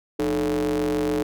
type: ring-modulated tone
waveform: square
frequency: 65.41 Hz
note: C2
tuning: in tune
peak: -19 dBFS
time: 0.19-1.23 s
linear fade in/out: 5 ms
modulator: 369 Hz
effects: none